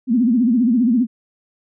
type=tone with vibrato; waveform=sine; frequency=239.5 Hz; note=A#3; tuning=47 cents sharp; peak=-12 dBFS; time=0.07-1.07 s; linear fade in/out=50 ms; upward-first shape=sine; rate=15 Hz; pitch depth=160 cents each way; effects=none